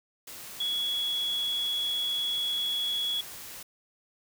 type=tone in noise; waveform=sine; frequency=3360 Hz; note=G#7; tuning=19 cents sharp; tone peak=-27 dBFS; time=0.6-3.21 s; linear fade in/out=5 ms; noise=white; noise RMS=-43 dBFS; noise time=0.27-3.63 s; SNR=+13 dB; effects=none